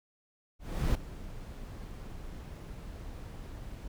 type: noise with ADSR envelope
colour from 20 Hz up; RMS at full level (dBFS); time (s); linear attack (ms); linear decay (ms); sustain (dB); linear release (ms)
brown; -27; 0.59-3.88; 360; 4; -16; 6
effects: none